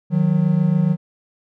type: tone pair together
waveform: triangle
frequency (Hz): 155.56 / 182.71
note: D#3 / F#3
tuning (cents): 0 / -22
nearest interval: minor third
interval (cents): 278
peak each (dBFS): -15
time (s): 0.1-0.97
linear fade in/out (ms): 50
effects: none